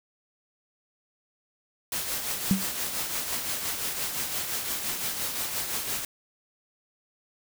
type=noise with tremolo; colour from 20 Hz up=white; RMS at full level=-29 dBFS; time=1.92-6.05 s; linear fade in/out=2 ms; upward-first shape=triangle; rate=5.8 Hz; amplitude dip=50%
type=tone with exponential decay; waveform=sine; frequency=192.3 Hz; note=G3; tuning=33 cents flat; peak=-15 dBFS; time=2.51-2.69 s; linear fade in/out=0 ms; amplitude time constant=37 ms
effects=none